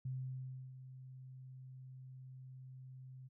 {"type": "tone with ADSR envelope", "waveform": "sine", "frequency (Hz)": 129.8, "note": "C3", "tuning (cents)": -13, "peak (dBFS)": -38, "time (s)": [0.05, 3.29], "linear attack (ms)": 6, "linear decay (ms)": 670, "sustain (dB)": -12, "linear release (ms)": 26, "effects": []}